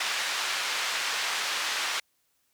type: band-pass noise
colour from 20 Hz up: pink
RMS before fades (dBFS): -30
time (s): 0-2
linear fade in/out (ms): 5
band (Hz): 1300 to 5600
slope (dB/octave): 12
effects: white hiss -72 dBFS RMS until 2.53 s